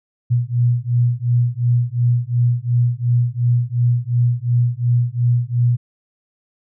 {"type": "beating tone pair", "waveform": "sine", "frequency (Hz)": [119.6, 122.4], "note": ["A#2", "B2"], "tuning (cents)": [45, -15], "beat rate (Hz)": 2.8, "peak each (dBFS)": -17, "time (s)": [0.3, 5.77], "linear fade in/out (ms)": 20, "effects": []}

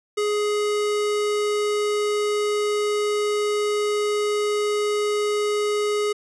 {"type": "tone", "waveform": "square", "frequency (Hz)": 417.2, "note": "G#4", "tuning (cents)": 8, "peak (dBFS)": -21, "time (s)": [0.17, 6.13], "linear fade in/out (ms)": 10, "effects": ["resampled to 24000 Hz"]}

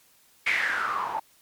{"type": "noise with low-pass filter sweep", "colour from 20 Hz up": "blue", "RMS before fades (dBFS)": -27, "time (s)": [0.46, 1.2], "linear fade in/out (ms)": 10, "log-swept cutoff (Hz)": [2300, 840], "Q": 7.7, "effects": ["white hiss -60 dBFS RMS until 1.41 s", "MP3 96 kbps"]}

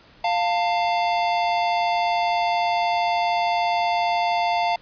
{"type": "tone pair together", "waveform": "square", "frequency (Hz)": [699.1, 895], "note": ["F5", "A5"], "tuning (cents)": [2, 29], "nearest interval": "major third", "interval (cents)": 427, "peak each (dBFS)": [-22, -24], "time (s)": [0.24, 4.76], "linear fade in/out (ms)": 5, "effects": ["pink hiss -51 dBFS RMS until 4.81 s", "resampled to 11025 Hz"]}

